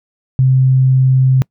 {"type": "tone", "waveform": "sine", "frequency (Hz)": 130.81, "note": "C3", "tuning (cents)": 0, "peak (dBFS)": -7, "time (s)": [0.39, 1.42], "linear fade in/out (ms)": 0, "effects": ["noise-tail reverb RT60 0.1 s tail -26 dB re dry"]}